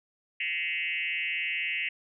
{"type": "tone with frequency modulation", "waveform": "sine", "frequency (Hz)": 2394, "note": "D7", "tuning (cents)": 33, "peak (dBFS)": -28, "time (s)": [0.4, 1.89], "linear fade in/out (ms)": 5, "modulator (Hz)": 164, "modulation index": 2.8, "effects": []}